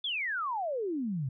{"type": "exponential sweep", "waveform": "sine", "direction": "down", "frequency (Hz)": [3540, 123.47], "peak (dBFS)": -30, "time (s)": [0.04, 1.29], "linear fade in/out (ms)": 5, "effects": []}